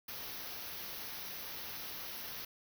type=band-stop noise; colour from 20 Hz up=white; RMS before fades=-44 dBFS; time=0.08-2.45 s; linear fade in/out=5 ms; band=6100 to 11000 Hz; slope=96 dB/octave; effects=none